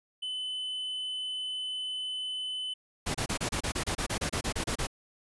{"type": "tone", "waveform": "triangle", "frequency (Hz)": 3022, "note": "F#7", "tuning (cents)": 36, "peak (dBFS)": -31, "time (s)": [0.22, 2.74], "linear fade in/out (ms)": 10}
{"type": "noise bursts", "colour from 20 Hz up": "pink", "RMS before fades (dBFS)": -31, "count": 16, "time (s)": [3.06, 4.871], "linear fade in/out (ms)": 10, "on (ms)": 86, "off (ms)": 29}
{"effects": ["resampled to 24000 Hz"]}